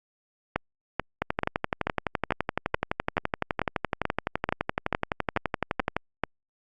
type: two click trains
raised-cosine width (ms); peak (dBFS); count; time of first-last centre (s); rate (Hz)
0.5; -9 / -9; 14 / 57; 0.56-6.237 / 1.22-5.966; 2.29 / 11.8
effects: Opus 48 kbps